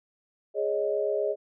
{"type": "chord", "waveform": "sine", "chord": "Ab suspended fourth", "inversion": "none", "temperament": "equal", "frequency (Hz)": [415.3, 554.4, 622.3], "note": ["Ab4", "Db5", "Eb5"], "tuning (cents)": [0, 0, 0], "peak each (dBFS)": [-28, -30, -29], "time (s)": [0.54, 1.36], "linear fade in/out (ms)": 50, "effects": []}